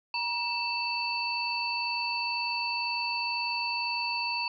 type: tone cluster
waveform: sine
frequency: 947 / 2655 / 4517 Hz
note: A#5 / E7 / C#8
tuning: +27 / +12 / +32 cents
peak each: -33 / -32 / -33 dBFS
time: 0.14-4.48 s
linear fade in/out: 2 ms
effects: none